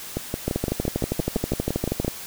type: two click trains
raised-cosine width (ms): 2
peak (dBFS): -9 / -11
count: 21 / 12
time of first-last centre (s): 0.48-2.08 / 0.17-2.047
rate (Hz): 12.5 / 5.86
effects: white hiss -37 dBFS RMS until 2.26 s